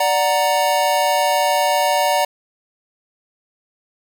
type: chord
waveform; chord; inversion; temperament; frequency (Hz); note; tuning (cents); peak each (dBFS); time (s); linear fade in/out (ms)
square; D augmented; none; equal; 587.3 / 740 / 932.3; D5 / F#5 / A#5; 0 / 0 / 0; -20; 0-2.25; 5
effects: none